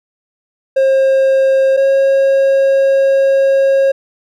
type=tone pair in turn; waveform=triangle; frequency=535 / 543.1 Hz; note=C5 / C#5; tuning=+38 / -36 cents; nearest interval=unison; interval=26 cents; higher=second; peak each=-6 dBFS; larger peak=neither; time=0.76-1.77 / 1.77-3.92 s; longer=second; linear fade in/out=10 ms; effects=none

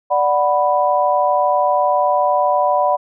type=chord; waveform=sine; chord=B minor; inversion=first; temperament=equal; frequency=587.3 / 740 / 987.8 Hz; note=D5 / F#5 / B5; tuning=0 / 0 / 0 cents; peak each=-17 dBFS; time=0.1-2.97 s; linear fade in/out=20 ms; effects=none

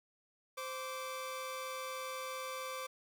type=tone pair together; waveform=sawtooth; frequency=520 / 1164.2 Hz; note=C5 / D6; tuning=-11 / -15 cents; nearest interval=octave + major second; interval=1396 cents; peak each=-39 / -39 dBFS; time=0.57-2.87 s; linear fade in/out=10 ms; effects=12-bit

